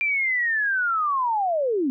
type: linear sweep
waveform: sine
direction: down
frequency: 2382 to 248.4 Hz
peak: -20 dBFS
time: 0.01-1.9 s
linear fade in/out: 0 ms
effects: none